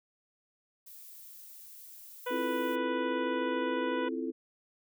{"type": "noise", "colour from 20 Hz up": "violet", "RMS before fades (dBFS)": -50, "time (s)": [0.86, 2.76], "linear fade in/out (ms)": 10}
{"type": "harmonic tone", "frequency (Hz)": 493.9, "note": "B4", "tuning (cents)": 0, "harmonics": [1, 2, 3, 4, 5, 6, 7], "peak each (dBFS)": [-34, -37, -40, -46, -48, -48, -51], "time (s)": [2.26, 4.09], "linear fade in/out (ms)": 10}
{"type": "chord", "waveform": "sine", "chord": "F major seventh", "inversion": "second", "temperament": "equal", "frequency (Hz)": [261.6, 329.6, 349.2, 440], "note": ["C4", "E4", "F4", "A4"], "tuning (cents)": [0, 0, 0, 0], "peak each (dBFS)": [-36, -36, -41, -39], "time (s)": [2.3, 4.32], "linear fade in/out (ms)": 20}
{"effects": []}